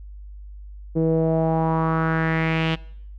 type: tone with low-pass filter sweep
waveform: sawtooth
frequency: 161.5 Hz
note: E3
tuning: 35 cents flat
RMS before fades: -21 dBFS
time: 0.95-2.76 s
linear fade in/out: 20 ms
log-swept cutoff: 410 to 3100 Hz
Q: 3.6
effects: noise-tail reverb RT60 0.7 s tail -22 dB re dry + added 50 Hz sine -36 dBFS peak until 3.18 s